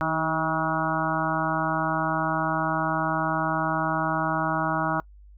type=harmonic tone with a mistuned harmonic; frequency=160 Hz; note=D#3; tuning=49 cents sharp; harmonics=1 / 2 / 4 / 5 / 6 / 7 / 8 / 9; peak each=-31 / -31 / -31 / -31 / -31 / -31 / -31 / -31 dBFS; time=0.01-5 s; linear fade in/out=0 ms; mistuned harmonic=2; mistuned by=-28 cents; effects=noise-tail reverb RT60 0.1 s tail -25 dB re dry + added 50 Hz sine -46 dBFS peak until 5.37 s